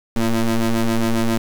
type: ring-modulated tone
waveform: 35% pulse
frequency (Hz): 113.3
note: A#2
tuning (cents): -49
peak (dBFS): -11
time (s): 0.16-1.38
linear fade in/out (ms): 5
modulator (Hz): 117
effects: 7-bit